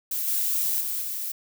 violet noise with level steps, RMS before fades -28 / -25 / -29 / -31 dBFS, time 0.11-1.32 s, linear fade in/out 5 ms, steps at 0.27 / 0.8 / 1.01 s, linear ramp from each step 10 ms, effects none

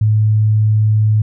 sine tone, 107.5 Hz, A2, 40 cents flat, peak -9 dBFS, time 0.01-1.22 s, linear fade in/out 5 ms, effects none

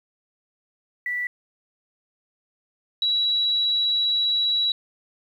sine tone pair in turn, 1964 / 3905 Hz, B6 / B7, -10 / -20 cents, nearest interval octave, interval 1190 cents, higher second, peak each -24 / -19 dBFS, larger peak second, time 1.06-1.27 / 3.02-4.72 s, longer second, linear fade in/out 2 ms, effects 9-bit

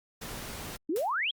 pink noise, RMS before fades -40 dBFS, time 0.21-0.77 s, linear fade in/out 10 ms
sine exponential sweep, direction up, 285.7 to 3408 Hz, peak -27 dBFS, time 0.89-1.31 s, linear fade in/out 5 ms
white noise with exponential decay, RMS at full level -38 dBFS, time 0.96-1.17 s, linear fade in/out 1 ms, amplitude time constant 44 ms
effects Opus 48 kbps

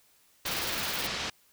white low-pass noise, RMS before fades -34 dBFS, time 0.45-1.3 s, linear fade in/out 5 ms, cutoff 5100 Hz, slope 24 dB/octave
blue noise with tremolo, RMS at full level -35 dBFS, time 0.46-1.07 s, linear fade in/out 2 ms, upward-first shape square, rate 19 Hz, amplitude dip 55%
effects white hiss -64 dBFS RMS until 1.52 s

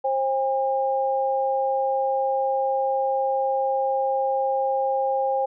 sine tone pair together, 532.1 / 808 Hz, C5 / G#5, +29 / -48 cents, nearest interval perfect fifth, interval 723 cents, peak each -23 dBFS, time 0.04-5.46 s, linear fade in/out 10 ms, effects none

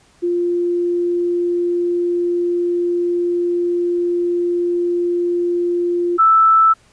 sine tone pair in turn, 349.2 / 1318.4 Hz, F4 / E6, 0 / 0 cents, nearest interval octave + major seventh, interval 2300 cents, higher second, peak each -15 / -8 dBFS, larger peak second, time 0.22-6.18 / 6.18-6.74 s, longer first, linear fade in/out 20 ms, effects pink hiss -53 dBFS RMS until 6.92 s + resampled to 22050 Hz

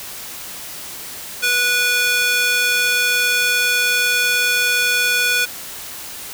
square tone with high-pass filter, 490 Hz, B4, 14 cents flat, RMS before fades -17 dBFS, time 1.42-5.46 s, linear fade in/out 20 ms, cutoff 1900 Hz, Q 1.7, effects white hiss -32 dBFS RMS until 6.33 s

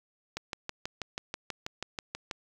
click train, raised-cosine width 0.2 ms, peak -17 dBFS, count 13, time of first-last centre 0.37-2.312 s, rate 6.18 Hz, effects 8-bit

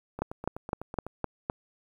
two click trains, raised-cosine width 1 ms, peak -23 / -14 dBFS, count 8 / 6, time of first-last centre 0.19-1.066 / 0.22-1.499 s, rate 7.99 / 3.91 Hz, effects 9-bit

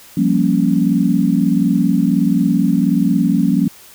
sine chord, G half-diminished seventh, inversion third, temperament equal, 174.61 / 196 / 233.1 / 277.2 Hz, F3 / G3 / Bb3 / Db4, 0 / 0 / 0 / 0 cents, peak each -17 dBFS, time 0.17-3.68 s, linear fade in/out 5 ms, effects white hiss -42 dBFS RMS until 3.94 s

